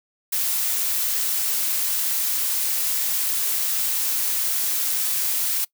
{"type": "noise", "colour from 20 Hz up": "blue", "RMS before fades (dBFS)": -23, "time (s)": [0.32, 5.65], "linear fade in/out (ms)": 10, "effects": ["noise-tail reverb RT60 0.1 s tail -23 dB re dry"]}